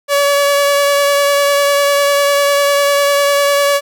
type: tone with vibrato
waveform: sawtooth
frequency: 568 Hz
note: C#5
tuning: 42 cents sharp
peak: -6 dBFS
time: 0.08-3.81 s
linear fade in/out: 50 ms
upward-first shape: sine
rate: 10 Hz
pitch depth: 13 cents each way
effects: none